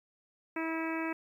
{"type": "harmonic tone", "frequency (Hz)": 324.3, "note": "E4", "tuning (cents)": -28, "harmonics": [1, 2, 3, 4, 5, 6, 7, 8], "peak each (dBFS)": [-34, -42, -41, -44, -43, -44, -43, -45], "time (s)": [0.56, 1.13], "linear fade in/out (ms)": 5, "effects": ["11-bit"]}